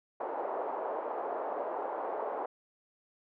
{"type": "band-pass noise", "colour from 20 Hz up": "white", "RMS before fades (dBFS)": -36, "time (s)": [0.2, 2.46], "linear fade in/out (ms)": 5, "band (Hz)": [410, 880], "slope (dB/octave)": 24, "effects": []}